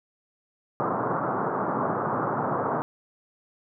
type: band-pass noise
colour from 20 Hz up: white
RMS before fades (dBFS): -27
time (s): 0.8-2.82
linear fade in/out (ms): 0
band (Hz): 110 to 1300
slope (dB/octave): 48
effects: none